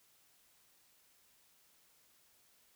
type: silence
effects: white hiss -69 dBFS RMS until 2.75 s